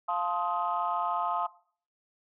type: chord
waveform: sine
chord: F dominant seventh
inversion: none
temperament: just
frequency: 698.5 / 873.1 / 1047.7 / 1257.2 Hz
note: F5 / A5 / C6 / Eb6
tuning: 0 / -14 / +2 / +18 cents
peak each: -32 dBFS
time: 0.08-1.47 s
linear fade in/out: 10 ms
effects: noise-tail reverb RT60 0.5 s tail -19 dB re dry + tanh soft clip ceiling -18 dBFS

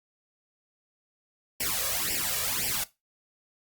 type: noise with flanger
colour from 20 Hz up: white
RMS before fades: -29 dBFS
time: 1.6-2.84 s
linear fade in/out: 5 ms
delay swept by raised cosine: 0.38 to 1.78 ms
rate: 1.9 Hz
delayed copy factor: +0.95
effects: noise-tail reverb RT60 0.2 s tail -17 dB re dry + Opus 48 kbps

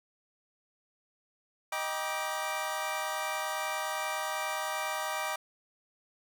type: chord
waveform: 25% pulse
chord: Eb major seventh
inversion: none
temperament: equal with one note detuned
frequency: 622.3 / 784 / 956.9 / 1174.7 Hz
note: Eb5 / G5 / Bb5 / D6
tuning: 0 / 0 / +45 / 0 cents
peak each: -34 dBFS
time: 1.72-5.36 s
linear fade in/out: 5 ms
effects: none

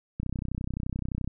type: click train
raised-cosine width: 5 ms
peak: -19 dBFS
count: 35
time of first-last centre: 0.2-1.276 s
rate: 31.6 Hz
effects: none

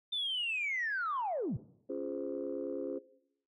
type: linear sweep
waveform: sine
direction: down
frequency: 3591 to 89 Hz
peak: -31 dBFS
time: 0.12-1.57 s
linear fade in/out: 10 ms
type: chord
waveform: sine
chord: Db major seventh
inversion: none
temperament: just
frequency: 277.2 / 346.5 / 415.8 / 519.7 Hz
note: Db4 / F4 / Ab4 / C5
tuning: 0 / -14 / +2 / -12 cents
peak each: -40 dBFS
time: 1.89-2.99 s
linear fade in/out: 10 ms
effects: noise-tail reverb RT60 0.7 s tail -17 dB re dry + tanh soft clip ceiling -27 dBFS

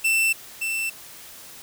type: tone pair in turn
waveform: 45% pulse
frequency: 2673 / 2673 Hz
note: E7 / E7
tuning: +23 / +23 cents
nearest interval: unison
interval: 0 cents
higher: neither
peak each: -18 / -24 dBFS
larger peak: first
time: 0.04-0.33 / 0.61-0.9 s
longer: neither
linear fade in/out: 10 ms
effects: white hiss -43 dBFS RMS until 1.62 s

